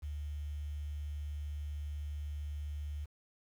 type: tone with quantisation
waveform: sine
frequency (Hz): 73.7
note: D2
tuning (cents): +7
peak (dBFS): -37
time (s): 0.02-3.06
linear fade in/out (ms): 20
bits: 10
effects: none